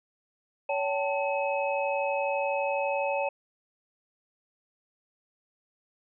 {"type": "tone cluster", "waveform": "sine", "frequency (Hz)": [564, 774, 886, 2563], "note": ["C#5", "G5", "A5", "E7"], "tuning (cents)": [30, -22, 12, -49], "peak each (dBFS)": [-28, -35, -32, -34], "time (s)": [0.69, 3.29], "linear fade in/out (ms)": 5, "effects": []}